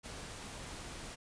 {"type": "noise with ADSR envelope", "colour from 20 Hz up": "pink", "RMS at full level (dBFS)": -44, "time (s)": [0.03, 1.16], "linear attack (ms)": 30, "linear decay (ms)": 12, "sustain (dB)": -2, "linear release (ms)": 25, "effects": ["resampled to 22050 Hz"]}